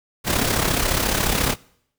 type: noise with amplitude modulation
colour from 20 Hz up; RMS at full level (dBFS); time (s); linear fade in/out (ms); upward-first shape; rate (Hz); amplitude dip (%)
pink; -18; 0.24-1.56; 50; sine; 34.3; 60
effects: noise-tail reverb RT60 0.7 s tail -24 dB re dry